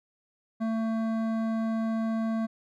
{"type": "tone with hard clipping", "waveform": "sine", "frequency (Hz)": 223.8, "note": "A3", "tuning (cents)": 30, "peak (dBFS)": -28, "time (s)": [0.6, 2.47], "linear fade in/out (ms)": 20, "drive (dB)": 12, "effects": []}